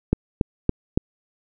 click train, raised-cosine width 3 ms, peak -4 dBFS, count 4, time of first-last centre 0.13-0.975 s, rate 3.55 Hz, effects none

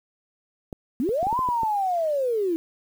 clicks, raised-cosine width 2 ms, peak -20 dBFS, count 8, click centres 0.728 / 1.091 / 1.229 / 1.269 / 1.328 / 1.391 / 1.488 / 1.633 s
sine linear two-way sweep, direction up then down, 220 to 1046.5 to 318.3 Hz, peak -21 dBFS, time 1-2.56 s, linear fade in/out 0 ms, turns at 1.39 s
effects 8-bit

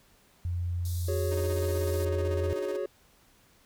sine tone with pitch glide, 87.6 to 86.44 Hz, F2 to F2, +6 to -17 cents, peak -28 dBFS, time 0.45-2.53 s, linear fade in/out 0 ms, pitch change -23 cents, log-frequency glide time 1.57-1.97 s
white band-pass noise, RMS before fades -45 dBFS, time 0.85-2.05 s, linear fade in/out 2 ms, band 3500 to 16000 Hz, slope 96 dB/octave
triangle chord, F# suspended second, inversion none, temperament just, 370 / 416.2 / 555 Hz, F#4 / G#4 / C#5, 0 / +4 / +2 cents, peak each -32 dBFS, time 1.08-2.86 s, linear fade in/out 5 ms
sawtooth tone with tremolo, 310 Hz, D#4, 6 cents flat, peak -34 dBFS, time 1.31-2.77 s, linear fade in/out 10 ms, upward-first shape square, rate 16 Hz, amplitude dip 55%
effects pink hiss -62 dBFS RMS until 3.65 s

